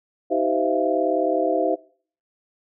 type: tone cluster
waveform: sine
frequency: 316.6 / 386.7 / 513 / 647 / 686 Hz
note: D#4 / G4 / C5 / E5 / F5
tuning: +30 / -24 / -34 / -32 / -31 cents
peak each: -25 dBFS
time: 0.3-1.76 s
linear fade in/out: 20 ms
effects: noise-tail reverb RT60 0.5 s tail -22 dB re dry